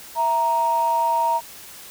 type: tone pair together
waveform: sine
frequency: 661.8 / 935 Hz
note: E5 / A#5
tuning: +7 / +5 cents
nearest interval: tritone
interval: 598 cents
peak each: -25 / -17 dBFS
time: 0.15-1.41 s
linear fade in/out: 50 ms
effects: tanh soft clip ceiling -11 dBFS + white hiss -41 dBFS RMS until 1.9 s